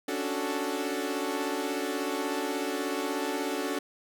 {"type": "chord", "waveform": "sawtooth", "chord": "D major seventh", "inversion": "third", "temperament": "equal", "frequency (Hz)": [277.2, 293.7, 370, 440], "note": ["C#4", "D4", "F#4", "A4"], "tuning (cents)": [0, 0, 0, 0], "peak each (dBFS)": -31, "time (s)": [0.08, 3.79], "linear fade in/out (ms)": 5, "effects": []}